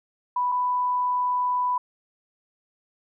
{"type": "tone pair in turn", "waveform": "sine", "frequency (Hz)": [987.8, 992.1], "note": ["B5", "B5"], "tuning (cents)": [0, 8], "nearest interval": "unison", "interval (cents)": 8, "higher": "second", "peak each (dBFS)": -21, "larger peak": "neither", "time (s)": [[0.36, 0.52], [0.52, 1.78]], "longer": "second", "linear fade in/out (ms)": 5, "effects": []}